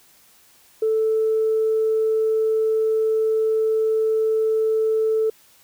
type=tone; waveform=sine; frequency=440 Hz; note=A4; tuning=in tune; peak=-16 dBFS; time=0.82-5.3 s; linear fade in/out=5 ms; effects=tanh soft clip ceiling -12 dBFS + white hiss -54 dBFS RMS until 5.63 s